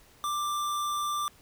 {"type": "tone", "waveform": "square", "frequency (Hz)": 1181, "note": "D6", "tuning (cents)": 9, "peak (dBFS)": -29, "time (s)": [0.24, 1.28], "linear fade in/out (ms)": 0, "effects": ["pink hiss -58 dBFS RMS until 1.41 s"]}